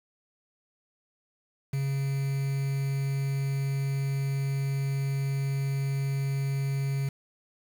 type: tone with quantisation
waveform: triangle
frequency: 137.3 Hz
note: C#3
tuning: 16 cents flat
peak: -24 dBFS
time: 1.73-7.09 s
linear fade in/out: 5 ms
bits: 7
effects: none